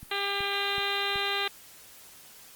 click train, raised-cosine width 5 ms, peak -31 dBFS, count 4, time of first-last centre 0.03-1.158 s, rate 2.66 Hz
harmonic tone, 400 Hz, G4, 35 cents sharp, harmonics 1 / 2 / 3 / 4 / 5 / 6 / 7 / 8 / 9 / 10, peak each -36 / -36 / -36 / -36 / -36 / -36 / -36 / -36 / -36 / -36 dBFS, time 0.11-1.48 s, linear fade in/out 5 ms
effects white hiss -51 dBFS RMS until 2.55 s + Opus 32 kbps

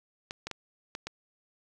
clicks, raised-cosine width 0.2 ms, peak -19 dBFS, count 5, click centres 0.309 / 0.47 / 0.513 / 0.951 / 1.07 s, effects 10-bit

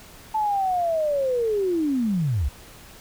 sine linear sweep, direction down, 880 to 57 Hz, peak -20 dBFS, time 0.34-2.49 s, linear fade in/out 10 ms, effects pink hiss -46 dBFS RMS until 3 s

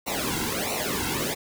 pink noise with flanger, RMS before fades -28 dBFS, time 0.06-1.35 s, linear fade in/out 20 ms, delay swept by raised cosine 0.6 to 1.7 ms, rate 1.5 Hz, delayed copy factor -0.95, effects none

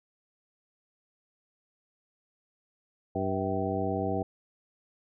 harmonic tone with a mistuned harmonic, 96.4 Hz, G2, 28 cents flat, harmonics 1 / 2 / 3 / 4 / 5 / 7 / 8, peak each -35 / -35 / -35 / -35 / -35 / -35 / -35 dBFS, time 3.15-4.23 s, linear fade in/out 5 ms, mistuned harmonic 7, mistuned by -63 cents, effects none

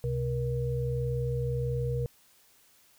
sine tone cluster, 67.3 / 128.7 / 474.8 Hz, C2 / C3 / A#4, +49 / -28 / +32 cents, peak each -37 / -29 / -33 dBFS, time 0.04-2.06 s, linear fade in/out 0 ms, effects white hiss -62 dBFS RMS until 2.98 s

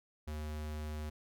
square tone, 76.1 Hz, D#2, 38 cents flat, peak -39 dBFS, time 0.27-1.1 s, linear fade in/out 10 ms, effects none

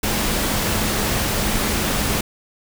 sine tone in noise, 210.4 Hz, G#3, 23 cents sharp, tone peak -29 dBFS, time 0.03-2.21 s, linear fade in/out 5 ms, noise pink, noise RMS -21 dBFS, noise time 0.03-2.21 s, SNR -11 dB, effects none

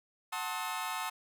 sawtooth chord, F# diminished seventh, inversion none, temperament just, 740 / 888 / 1065.6 / 1278.7 Hz, F#5 / A5 / C6 / Eb6, 0 / +16 / +31 / +47 cents, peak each -38 / -35 / -37 / -36 dBFS, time 0.32-1.1 s, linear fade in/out 10 ms, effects none

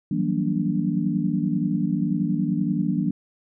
sine tone cluster, 161.6 / 183.5 / 193.9 / 234.6 / 290.1 Hz, E3 / F#3 / G3 / A#3 / D4, -34 / -14 / -19 / +11 / -21 cents, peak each -27 dBFS, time 0.11-3.11 s, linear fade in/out 5 ms, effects none

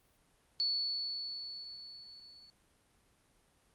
sine tone with level ramp, 4435 Hz, C#8, in tune, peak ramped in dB -29 to -55 dBFS, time 0.6-2.5 s, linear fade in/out 0 ms, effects pink hiss -70 dBFS RMS until 3.74 s + Opus 32 kbps

